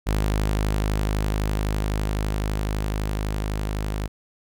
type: tone with level ramp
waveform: sawtooth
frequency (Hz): 51.91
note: G#1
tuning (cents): 0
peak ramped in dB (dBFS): -16 to -21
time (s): 0.06-4.08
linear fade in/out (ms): 20
effects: none